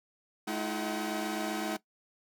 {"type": "tone cluster", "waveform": "sawtooth", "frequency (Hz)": [213.2, 318, 345.7, 758], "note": ["G#3", "D#4", "F4", "F#5"], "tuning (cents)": [46, 38, -18, 42], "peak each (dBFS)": [-33, -32, -36, -35], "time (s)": [0.47, 1.77], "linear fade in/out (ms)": 10, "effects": ["noise-tail reverb RT60 0.1 s tail -17 dB re dry"]}